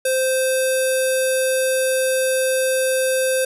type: tone with low-pass filter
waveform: square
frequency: 521 Hz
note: C5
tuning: 7 cents flat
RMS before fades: -19 dBFS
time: 0.05-3.45 s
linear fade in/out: 5 ms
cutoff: 11000 Hz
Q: 5.2
effects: none